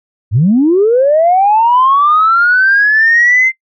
sine linear sweep, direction up, 90 to 2093 Hz, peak -5 dBFS, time 0.31-3.52 s, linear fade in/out 50 ms, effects noise-tail reverb RT60 0.1 s tail -22 dB re dry + tanh soft clip ceiling -1 dBFS

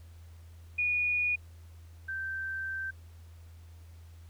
sine tone pair in turn, 2454 / 1560 Hz, D#7 / G6, -25 / -9 cents, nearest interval minor sixth, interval 784 cents, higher first, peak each -26 / -33 dBFS, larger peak first, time 0.78-1.36 / 2.08-2.91 s, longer second, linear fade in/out 10 ms, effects added 83 Hz sine -48 dBFS peak until 4.29 s + pink hiss -64 dBFS RMS until 4.29 s

